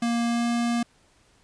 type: tone with pitch glide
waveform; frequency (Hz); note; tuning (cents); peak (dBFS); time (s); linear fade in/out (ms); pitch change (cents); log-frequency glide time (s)
square; 234.7 to 236.3; A#3 to A#3; +12 to +24; -23; 0.02-0.83; 5; +12; 0.26-0.47
effects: pink hiss -61 dBFS RMS until 1.43 s + resampled to 22050 Hz